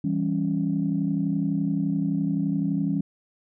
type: chord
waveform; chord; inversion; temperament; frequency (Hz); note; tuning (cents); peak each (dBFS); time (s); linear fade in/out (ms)
sine; C# diminished; first; equal with one note detuned; 164.81 / 196.56 / 277.2; E3 / G3 / C#4; 0 / +5 / 0; -26; 0.04-3.01; 5
effects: tanh soft clip ceiling -13 dBFS